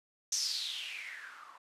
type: noise with low-pass filter sweep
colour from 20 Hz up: violet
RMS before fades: -39 dBFS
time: 0.32-1.58 s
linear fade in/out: 5 ms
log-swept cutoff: 6100 to 1000 Hz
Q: 6.8
effects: resampled to 32000 Hz